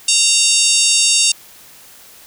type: harmonic tone with a mistuned harmonic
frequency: 924 Hz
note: A#5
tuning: 16 cents flat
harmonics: 3 / 4 / 5 / 6 / 7 / 8 / 9 / 10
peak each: -19 / -19 / -19 / -19 / -19 / -19 / -19 / -19 dBFS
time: 0.08-1.32 s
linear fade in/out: 5 ms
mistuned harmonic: 9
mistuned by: -69 cents
effects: white hiss -42 dBFS RMS until 2.26 s